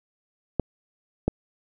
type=clicks; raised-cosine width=2 ms; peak=-8 dBFS; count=2; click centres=0.597 / 1.28 s; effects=none